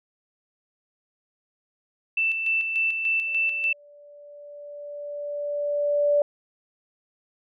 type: tone with tremolo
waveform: sine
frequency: 2661 Hz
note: E7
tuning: 16 cents sharp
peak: -20 dBFS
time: 2.17-3.73 s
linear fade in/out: 5 ms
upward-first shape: square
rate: 3.4 Hz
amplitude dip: 45%
type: tone with exponential growth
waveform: sine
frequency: 582 Hz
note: D5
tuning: 16 cents flat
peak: -16 dBFS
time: 3.27-6.22 s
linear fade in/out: 2 ms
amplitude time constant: 640 ms
effects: none